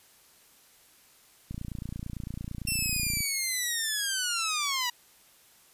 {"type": "click train", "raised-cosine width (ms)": 5, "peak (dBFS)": -24, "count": 50, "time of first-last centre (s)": [1.51, 3.206], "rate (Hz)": 28.9}
{"type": "linear sweep", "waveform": "10% pulse", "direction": "down", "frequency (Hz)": [2716, 955], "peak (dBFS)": -19, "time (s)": [2.67, 4.9], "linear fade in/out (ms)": 5}
{"effects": ["white hiss -59 dBFS RMS until 5.73 s", "resampled to 32000 Hz"]}